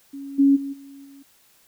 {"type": "tone with level steps", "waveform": "sine", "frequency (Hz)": 277.3, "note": "C#4", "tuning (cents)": 1, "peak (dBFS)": [-32, -12, -27, -40, -43], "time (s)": [0.13, 1.23], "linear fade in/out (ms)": 10, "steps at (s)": [0.38, 0.55, 0.72, 1.04], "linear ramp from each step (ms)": 20, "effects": ["white hiss -58 dBFS RMS until 1.67 s"]}